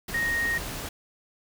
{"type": "tone in noise", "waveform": "sine", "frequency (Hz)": 1864.7, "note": "A#6", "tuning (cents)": 0, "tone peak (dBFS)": -24, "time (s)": [0.14, 0.58], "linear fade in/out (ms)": 5, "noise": "pink", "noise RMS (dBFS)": -35, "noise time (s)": [0.08, 0.89], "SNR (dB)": 8, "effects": []}